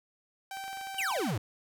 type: tone with pitch glide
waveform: sawtooth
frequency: 777 to 768.5 Hz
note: G5 to G5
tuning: -16 to -35 cents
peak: -34 dBFS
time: 0.51-1.31 s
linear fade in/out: 2 ms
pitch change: -19 cents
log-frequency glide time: 0.93-1.14 s
type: clicks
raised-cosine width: 0.3 ms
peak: -32 dBFS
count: 12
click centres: 0.571 / 0.64 / 0.68 / 0.73 / 0.772 / 0.812 / 0.871 / 0.945 / 1.01 / 1.113 / 1.166 / 1.201 s
type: exponential sweep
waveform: square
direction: down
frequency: 3136 to 90.9 Hz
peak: -30 dBFS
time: 0.98-1.38 s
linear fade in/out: 5 ms
type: tone with exponential decay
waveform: sine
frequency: 1001 Hz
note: B5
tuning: 23 cents sharp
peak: -36 dBFS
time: 1.12-1.26 s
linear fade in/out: 1 ms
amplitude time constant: 29 ms
effects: none